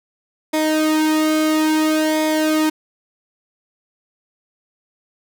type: tone with flanger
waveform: sawtooth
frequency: 311.1 Hz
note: D#4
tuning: in tune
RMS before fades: -17 dBFS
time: 0.53-2.7 s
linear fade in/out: 10 ms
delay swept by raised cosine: 0.7 to 2.1 ms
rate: 0.59 Hz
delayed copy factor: -0.75
effects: none